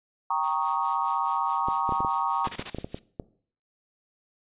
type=chord; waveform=sine; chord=Eb dominant seventh; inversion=first; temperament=equal; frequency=784 / 932.3 / 1108.7 / 1244.5 Hz; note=G5 / Bb5 / Db6 / Eb6; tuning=0 / 0 / 0 / 0 cents; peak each=-31 / -27 / -28 / -33 dBFS; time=0.3-2.47 s; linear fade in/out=5 ms
type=noise with tremolo; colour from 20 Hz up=violet; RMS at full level=-32 dBFS; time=0.43-2.99 s; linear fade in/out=2 ms; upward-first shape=sine; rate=4.8 Hz; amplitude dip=80%
type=clicks; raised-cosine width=2 ms; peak=-19 dBFS; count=12; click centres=1.685 / 1.892 / 1.923 / 2.005 / 2.048 / 2.473 / 2.595 / 2.747 / 2.785 / 2.845 / 2.945 / 3.198 s
type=noise bursts; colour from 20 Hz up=white; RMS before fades=-32 dBFS; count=4; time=2.44-2.701 s; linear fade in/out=5 ms; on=48 ms; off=23 ms
effects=noise-tail reverb RT60 0.5 s tail -18 dB re dry + resampled to 8000 Hz